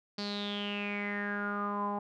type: tone with low-pass filter sweep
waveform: sawtooth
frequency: 204.3 Hz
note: G#3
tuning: 28 cents flat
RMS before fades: -35 dBFS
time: 0.18-1.99 s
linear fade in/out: 5 ms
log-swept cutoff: 4600 to 890 Hz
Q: 9.5
effects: none